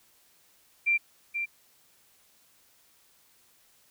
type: tone with echo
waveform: sine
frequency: 2364 Hz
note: D7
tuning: 11 cents sharp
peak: -21 dBFS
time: 0.86-0.98 s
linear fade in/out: 20 ms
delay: 480 ms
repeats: 1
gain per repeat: -7 dB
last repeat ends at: 1.46 s
effects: white hiss -63 dBFS RMS until 3.9 s